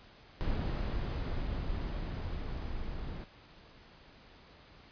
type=noise with level ramp; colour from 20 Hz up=brown; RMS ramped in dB=-32 to -40 dBFS; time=0.41-3.24 s; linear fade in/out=0 ms; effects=pink hiss -57 dBFS RMS until 4.91 s + resampled to 11025 Hz